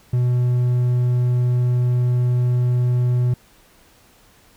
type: tone with hard clipping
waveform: triangle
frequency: 123.47 Hz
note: B2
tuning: in tune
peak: -16 dBFS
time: 0.13-3.34 s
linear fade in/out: 5 ms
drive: 6 dB
effects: pink hiss -53 dBFS RMS until 4.56 s